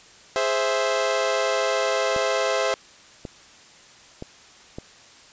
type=chord; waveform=sawtooth; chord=Ab augmented; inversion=none; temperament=equal; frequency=415.3 / 523.3 / 659.3 Hz; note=Ab4 / C5 / E5; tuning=0 / 0 / 0 cents; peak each=-24 / -20 / -21 dBFS; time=0.36-2.74 s; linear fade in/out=0 ms
type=clicks; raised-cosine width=2 ms; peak=-19 dBFS; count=4; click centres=2.163 / 3.252 / 4.224 / 4.785 s
effects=white hiss -49 dBFS RMS until 5.32 s + resampled to 16000 Hz